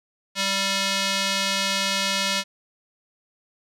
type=tone with band-pass filter; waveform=square; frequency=195.5 Hz; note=G3; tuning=4 cents flat; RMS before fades=-24 dBFS; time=0.35-2.44 s; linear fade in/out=50 ms; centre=4000 Hz; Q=1.1; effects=none